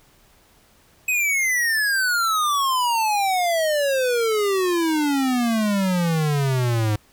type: exponential sweep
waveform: square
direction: down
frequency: 2551 to 103.83 Hz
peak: -19 dBFS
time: 1.08-6.96 s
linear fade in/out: 5 ms
effects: pink hiss -56 dBFS RMS until 7.12 s